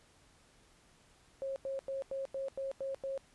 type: tone bursts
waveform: sine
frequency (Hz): 541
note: C#5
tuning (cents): -42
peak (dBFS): -35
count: 8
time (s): 1.42-3.177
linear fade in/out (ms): 0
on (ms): 140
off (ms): 91
effects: pink hiss -65 dBFS RMS until 3.34 s + resampled to 24000 Hz